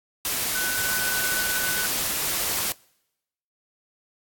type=tone in noise; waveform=sine; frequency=1500 Hz; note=F#6; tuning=23 cents sharp; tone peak=-27 dBFS; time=0.55-1.86 s; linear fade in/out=0 ms; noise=white; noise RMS=-26 dBFS; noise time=0.25-2.72 s; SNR=-4 dB; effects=noise-tail reverb RT60 0.9 s tail -26 dB re dry + AAC 64 kbps